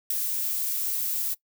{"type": "noise with ADSR envelope", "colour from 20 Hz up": "violet", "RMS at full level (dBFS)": -23, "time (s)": [0.1, 1.35], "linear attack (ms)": 6, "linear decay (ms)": 5, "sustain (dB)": -5, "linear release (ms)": 24, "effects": ["noise-tail reverb RT60 0.1 s tail -20 dB re dry"]}